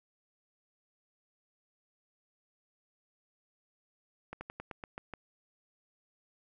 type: slowing click train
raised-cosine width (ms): 0.5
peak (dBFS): -26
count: 8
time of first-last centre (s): 4.33-5.137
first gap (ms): 80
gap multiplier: 1.12
effects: none